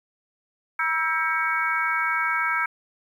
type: harmonic tone with a mistuned harmonic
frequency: 319.1 Hz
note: D#4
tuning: 44 cents sharp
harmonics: 3 / 4 / 5 / 6 / 7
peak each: -30 / -26 / -26 / -37 / -27 dBFS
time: 0.79-2.66 s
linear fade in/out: 5 ms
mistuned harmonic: 4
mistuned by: +55 cents
effects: 9-bit